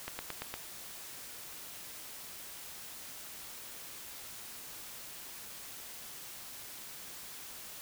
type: slowing click train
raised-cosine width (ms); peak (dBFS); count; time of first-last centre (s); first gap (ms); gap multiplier
0.3; -21; 5; 0.08-0.54; 110; 1.03
effects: white hiss -47 dBFS RMS until 7.81 s